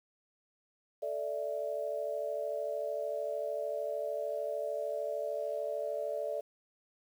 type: chord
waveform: sine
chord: A suspended fourth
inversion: none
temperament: just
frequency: 440 / 586.7 / 660 Hz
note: A4 / D5 / E5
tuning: 0 / -2 / +2 cents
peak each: -40 / -35 / -39 dBFS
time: 1.02-6.41 s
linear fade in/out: 10 ms
effects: 10-bit